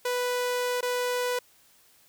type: tone with dropouts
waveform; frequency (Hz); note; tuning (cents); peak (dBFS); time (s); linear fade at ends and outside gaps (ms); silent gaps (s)
sawtooth; 493.9; B4; 0; -22; 0.05-1.39; 5; 0.809-0.827
effects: white hiss -60 dBFS RMS until 2.08 s